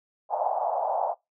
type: band-pass noise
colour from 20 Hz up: white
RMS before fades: -27 dBFS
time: 0.29-1.15 s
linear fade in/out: 50 ms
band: 630 to 840 Hz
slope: 48 dB/octave
effects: noise-tail reverb RT60 0.2 s tail -23 dB re dry